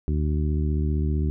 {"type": "harmonic tone", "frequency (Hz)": 75.4, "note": "D2", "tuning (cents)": 46, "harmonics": [1, 2, 3, 4, 5], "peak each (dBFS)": [-22, -28, -32, -34, -36], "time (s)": [0.08, 1.3], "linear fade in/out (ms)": 0, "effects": []}